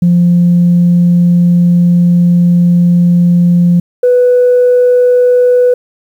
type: tone pair in turn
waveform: sine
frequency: 174.5 / 494.6 Hz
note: F3 / B4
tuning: -1 / +3 cents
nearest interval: octave + tritone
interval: 1804 cents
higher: second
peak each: -3 dBFS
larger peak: neither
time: 0.02-3.8 / 4.03-5.74 s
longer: first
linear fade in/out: 5 ms
effects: tanh soft clip ceiling -1 dBFS + 7-bit